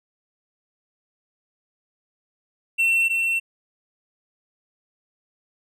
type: tone pair in turn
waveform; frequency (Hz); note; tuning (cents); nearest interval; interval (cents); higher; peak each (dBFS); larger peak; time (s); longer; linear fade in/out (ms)
triangle; 2704 / 2704; E7 / E7; +43 / +43; unison; 0; neither; -15 / -18; first; 2.78-3.09 / 3.09-3.4; neither; 20
effects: none